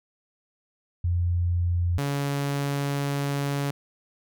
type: tone pair in turn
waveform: sine / sawtooth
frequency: 87.31 / 141.34 Hz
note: F2 / C#3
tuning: 0 / +34 cents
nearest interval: minor sixth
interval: 834 cents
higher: second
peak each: -21 dBFS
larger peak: neither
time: 1.04-1.98 / 1.98-3.71 s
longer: second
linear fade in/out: 5 ms
effects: none